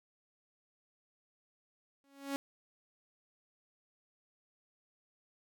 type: tone with exponential growth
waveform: sawtooth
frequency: 277.2 Hz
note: C#4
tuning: in tune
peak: -28 dBFS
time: 2.04-2.36 s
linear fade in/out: 0 ms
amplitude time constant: 68 ms
effects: none